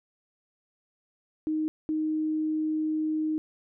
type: tone pair in turn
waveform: sine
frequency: 311.1 / 311.1 Hz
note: D#4 / D#4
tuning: 0 / 0 cents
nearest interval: unison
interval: 0 cents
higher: neither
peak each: -25 dBFS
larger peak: neither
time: 1.47-1.68 / 1.89-3.38 s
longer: second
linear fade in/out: 0 ms
effects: none